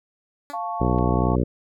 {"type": "tone with exponential decay", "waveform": "10% pulse", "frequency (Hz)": 287.4, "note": "D4", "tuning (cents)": -37, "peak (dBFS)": -23, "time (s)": [0.5, 0.61], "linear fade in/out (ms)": 0, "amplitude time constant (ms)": 23}
{"type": "chord", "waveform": "sine", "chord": "F augmented", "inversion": "none", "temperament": "equal", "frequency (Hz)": [698.5, 880, 1108.7], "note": ["F5", "A5", "C#6"], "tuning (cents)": [0, 0, 0], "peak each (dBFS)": [-29, -30, -31], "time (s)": [0.53, 1.36], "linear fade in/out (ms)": 10}
{"type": "harmonic tone", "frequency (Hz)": 61.74, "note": "B1", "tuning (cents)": 0, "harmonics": [1, 2, 3, 4, 5, 6, 7, 8, 9], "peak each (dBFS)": [-24, -24, -26, -27, -28, -29, -30, -33, -33], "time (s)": [0.8, 1.44], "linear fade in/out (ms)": 10}
{"type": "click", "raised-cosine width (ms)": 0.3, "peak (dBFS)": -32, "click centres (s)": 0.986}
{"effects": []}